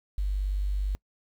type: tone with quantisation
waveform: sine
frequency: 49 Hz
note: G1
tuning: in tune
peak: -25 dBFS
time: 0.18-0.95 s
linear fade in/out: 0 ms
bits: 9
effects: noise-tail reverb RT60 0.1 s tail -26 dB re dry